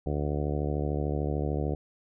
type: harmonic tone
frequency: 73.42 Hz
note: D2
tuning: in tune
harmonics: 1 / 2 / 3 / 4 / 5 / 6 / 7 / 8 / 9 / 10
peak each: -31 / -32 / -39 / -36 / -37 / -37 / -39 / -42 / -44 / -43 dBFS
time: 0.06-1.75 s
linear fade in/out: 5 ms
effects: none